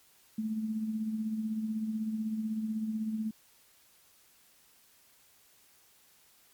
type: tone with tremolo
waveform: sine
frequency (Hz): 218.5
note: A3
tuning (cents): -12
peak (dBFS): -28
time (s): 0.38-3.31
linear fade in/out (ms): 5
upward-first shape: triangle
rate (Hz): 16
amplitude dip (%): 55
effects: white hiss -63 dBFS RMS until 6.53 s + MP3 96 kbps